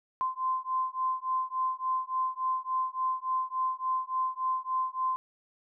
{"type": "beating tone pair", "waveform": "sine", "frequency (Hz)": [1035, 1038.5], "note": ["C6", "C6"], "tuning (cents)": [-19, -13], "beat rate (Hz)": 3.5, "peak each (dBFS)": -31, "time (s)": [0.21, 5.16], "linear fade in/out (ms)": 0, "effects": []}